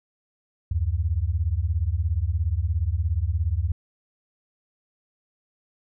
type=beating tone pair; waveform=sine; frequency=74.1 / 91.1 Hz; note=D2 / F#2; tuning=+16 / -26 cents; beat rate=17 Hz; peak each=-24 dBFS; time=0.71-3.72 s; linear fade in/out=5 ms; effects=none

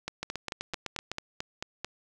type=two click trains; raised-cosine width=0.2 ms; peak=-16 / -16 dBFS; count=9 / 8; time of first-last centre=0.08-1.846 / 0.23-1.116 s; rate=4.53 / 7.9 Hz; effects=none

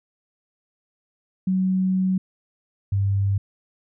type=tone pair in turn; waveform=sine; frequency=187.3 / 98.96 Hz; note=F#3 / G2; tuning=+21 / +17 cents; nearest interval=major seventh; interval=1104 cents; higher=first; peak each=-18 dBFS; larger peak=neither; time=1.47-2.18 / 2.92-3.38 s; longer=first; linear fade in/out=5 ms; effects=none

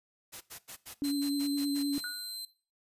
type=noise bursts; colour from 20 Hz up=white; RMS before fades=-44 dBFS; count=10; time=0.32-2.013 s; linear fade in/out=20 ms; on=91 ms; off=87 ms
type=tone with vibrato; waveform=sine; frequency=283.8 Hz; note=C#4; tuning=41 cents sharp; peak=-28 dBFS; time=1.02-1.98 s; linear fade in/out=0 ms; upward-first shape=triangle; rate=9.7 Hz; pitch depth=22 cents each way
type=tone; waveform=sawtooth; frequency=4101 Hz; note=C8; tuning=36 cents flat; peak=-36 dBFS; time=1.04-2.45 s; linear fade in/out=2 ms
type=tone with exponential decay; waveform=sine; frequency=1457 Hz; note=F#6; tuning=27 cents flat; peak=-34 dBFS; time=2.04-2.37 s; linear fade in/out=1 ms; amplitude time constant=70 ms
effects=noise-tail reverb RT60 0.4 s tail -19 dB re dry + resampled to 32000 Hz

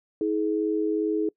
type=tone pair together; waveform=sine; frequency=320.5 / 422.9 Hz; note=E4 / G#4; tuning=-49 / +31 cents; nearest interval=perfect fourth; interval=480 cents; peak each=-25 dBFS; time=0.21-1.29 s; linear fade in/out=2 ms; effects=noise-tail reverb RT60 0.1 s tail -24 dB re dry

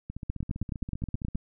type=two click trains; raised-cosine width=5 ms; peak=-24 / -18 dBFS; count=20 / 11; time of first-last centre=0.1-1.35 / 0.3-1.355 s; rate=15.2 / 9.48 Hz; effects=none

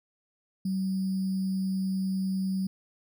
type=tone with sample-and-hold; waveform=sine; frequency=190 Hz; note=F#3; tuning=46 cents sharp; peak=-26 dBFS; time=0.65-2.67 s; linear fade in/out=5 ms; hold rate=4900 Hz; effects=none

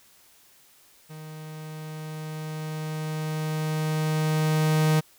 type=tone with level ramp; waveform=45% pulse; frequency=155.56 Hz; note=D#3; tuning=in tune; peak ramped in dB=-39 to -18 dBFS; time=1.09-5.01 s; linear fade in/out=20 ms; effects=white hiss -57 dBFS RMS until 5.18 s

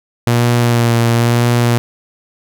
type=tone with vibrato; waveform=sawtooth; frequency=118.4 Hz; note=A#2; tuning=27 cents sharp; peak=-6 dBFS; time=0.27-1.78 s; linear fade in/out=0 ms; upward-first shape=sine; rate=1 Hz; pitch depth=23 cents each way; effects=none

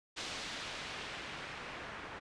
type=noise with low-pass filter sweep; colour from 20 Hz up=white; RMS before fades=-44 dBFS; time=0.16-2.2 s; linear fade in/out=20 ms; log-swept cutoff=4600 to 1600 Hz; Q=1; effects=resampled to 22050 Hz

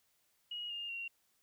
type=tone with pitch steps; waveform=sine; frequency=2893 / 2822 / 2753 Hz; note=F#7 / F7 / F7; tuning=-40 / +17 / -25 cents; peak=-39 dBFS; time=0.51-1.08 s; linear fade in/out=5 ms; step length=190 ms; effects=white hiss -75 dBFS RMS until 1.42 s

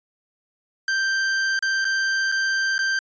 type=tone with dropouts; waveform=45% pulse; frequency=1569 Hz; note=G6; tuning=1 cent sharp; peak=-20 dBFS; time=0.88-2.99 s; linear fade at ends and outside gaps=2 ms; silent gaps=1.591-1.625 / 1.845-1.851 / 2.317-2.322 / 2.781-2.79 s; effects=resampled to 16000 Hz

